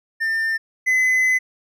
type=tone pair in turn; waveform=triangle; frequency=1798 / 2026 Hz; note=A6 / B6; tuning=+37 / +44 cents; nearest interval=major second; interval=207 cents; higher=second; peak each=-17 / -13 dBFS; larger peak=second; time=0.2-0.58 / 0.86-1.39 s; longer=second; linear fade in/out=20 ms; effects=none